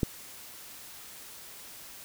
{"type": "click", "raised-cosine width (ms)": 3, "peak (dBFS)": -12, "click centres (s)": 0.032, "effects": ["white hiss -47 dBFS RMS until 2.04 s"]}